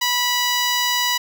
10% pulse tone, 980 Hz, B5, 14 cents flat, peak -9 dBFS, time 0.01-1.18 s, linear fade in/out 10 ms, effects none

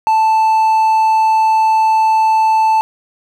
triangle tone, 880 Hz, A5, in tune, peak -7 dBFS, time 0.07-2.81 s, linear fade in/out 0 ms, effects none

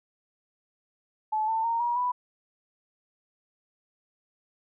sine tone with pitch steps, 864 / 893.4 / 923.9 / 955.4 / 987.9 Hz, A5 / A5 / A#5 / A#5 / B5, -32 / +26 / -16 / +42 / 0 cents, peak -24 dBFS, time 1.32-2.12 s, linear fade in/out 10 ms, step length 160 ms, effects none

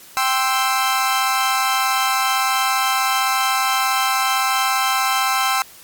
sawtooth chord, C major, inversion second, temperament equal, 784 / 1046.5 / 1318.5 Hz, G5 / C6 / E6, 0 / 0 / 0 cents, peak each -17 dBFS, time 0.17-5.62 s, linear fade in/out 0 ms, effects white hiss -43 dBFS RMS until 5.83 s + MP3 96 kbps

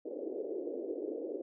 pink band-pass noise, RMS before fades -39 dBFS, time 0.05-1.42 s, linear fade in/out 10 ms, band 310 to 530 Hz, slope 48 dB/octave, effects none

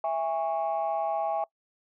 sine tone cluster, 660 / 816 / 1109 Hz, E5 / G#5 / C#6, +2 / -31 / 0 cents, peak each -28 / -28 / -36 dBFS, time 0.04-1.44 s, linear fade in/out 2 ms, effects noise-tail reverb RT60 0.1 s tail -23 dB re dry + tanh soft clip ceiling -19 dBFS

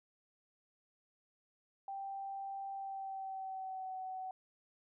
sine tone with pitch glide, 784 to 752.1 Hz, G5 to F#5, 0 to +28 cents, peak -40 dBFS, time 1.88-4.31 s, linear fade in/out 2 ms, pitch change -72 cents, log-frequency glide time 2.73-3.96 s, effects none

